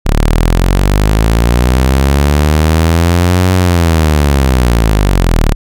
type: linear two-way sweep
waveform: sawtooth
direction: up then down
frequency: 34.82 to 93 to 34.82 Hz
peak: -3 dBFS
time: 0.05-5.55 s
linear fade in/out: 20 ms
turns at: 3.53 s
effects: none